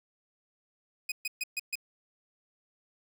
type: tone bursts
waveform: sawtooth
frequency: 2500 Hz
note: D#7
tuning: 8 cents sharp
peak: -27 dBFS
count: 5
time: 1.09-1.755 s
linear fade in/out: 5 ms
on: 29 ms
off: 130 ms
effects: none